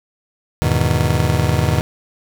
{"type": "chord", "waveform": "40% pulse", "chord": "E major seventh", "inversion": "none", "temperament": "just", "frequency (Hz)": [82.41, 103.01, 123.61, 154.51], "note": ["E2", "G#2", "B2", "D#3"], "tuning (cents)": [0, -14, 2, -12], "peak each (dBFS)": -19, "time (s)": [0.62, 1.81], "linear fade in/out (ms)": 0, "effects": []}